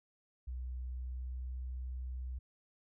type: tone with pitch glide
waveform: sine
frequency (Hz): 62.6 to 63.18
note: B1 to B1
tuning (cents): +24 to +40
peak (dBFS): -38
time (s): 0.47-2.39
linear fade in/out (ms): 10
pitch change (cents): +16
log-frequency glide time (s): 0.89-1.55
effects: none